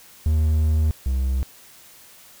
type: tone pair in turn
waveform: triangle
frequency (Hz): 77.78 / 65.27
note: D#2 / C2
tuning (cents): 0 / -4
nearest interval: minor third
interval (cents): 304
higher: first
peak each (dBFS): -14 / -17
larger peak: first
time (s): 0.26-0.91 / 1.06-1.43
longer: first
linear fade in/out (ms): 0
effects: white hiss -48 dBFS RMS until 2.4 s